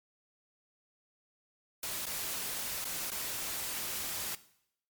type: noise with dropouts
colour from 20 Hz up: white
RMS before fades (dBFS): -37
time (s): 1.83-4.35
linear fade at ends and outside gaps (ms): 2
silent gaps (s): 2.056-2.066 / 2.844-2.852 / 3.104-3.116
effects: noise-tail reverb RT60 0.7 s tail -17 dB re dry + MP3 96 kbps